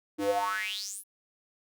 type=tone with high-pass filter sweep; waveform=square; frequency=100 Hz; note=G2; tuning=35 cents sharp; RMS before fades=-31 dBFS; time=0.18-1.04 s; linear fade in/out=50 ms; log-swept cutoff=310 to 12000 Hz; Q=8.6; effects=none